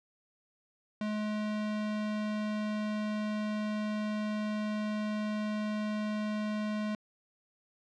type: tone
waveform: square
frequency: 212.2 Hz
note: G#3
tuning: 38 cents sharp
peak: -32 dBFS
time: 1.01-6.95 s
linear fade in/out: 2 ms
effects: low-pass 4000 Hz 12 dB/octave